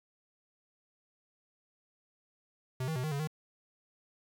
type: tone with pitch steps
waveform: square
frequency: 128.9 / 159.7 / 126.9 / 155.3 / 140.9 / 155.1 Hz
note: C3 / D#3 / B2 / D#3 / C#3 / D#3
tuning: -26 / +45 / +47 / -3 / +29 / -5 cents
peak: -33 dBFS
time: 2.8-3.274 s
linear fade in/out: 5 ms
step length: 79 ms
effects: 10-bit